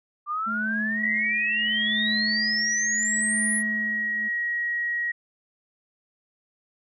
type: exponential sweep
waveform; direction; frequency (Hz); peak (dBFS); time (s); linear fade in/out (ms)
sine; up; 1174.7 to 10548; -25; 0.26-3.63; 50
type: tone with tremolo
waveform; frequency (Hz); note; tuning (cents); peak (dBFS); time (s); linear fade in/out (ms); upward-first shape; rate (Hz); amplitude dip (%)
triangle; 216.5; A3; -28; -25; 0.46-4.29; 20; triangle; 0.75; 85
type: tone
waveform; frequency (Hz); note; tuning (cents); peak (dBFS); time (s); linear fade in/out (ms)
sine; 1900; A#6; +33; -24; 1.02-5.12; 10
effects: none